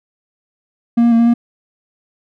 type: tone with pitch steps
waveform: triangle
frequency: 234.5 / 235.9 / 230 / 233.8 / 236.4 Hz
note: A#3 / A#3 / A#3 / A#3 / A#3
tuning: +11 / +21 / -23 / +5 / +24 cents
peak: -6 dBFS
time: 0.97-1.34 s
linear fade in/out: 10 ms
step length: 74 ms
effects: none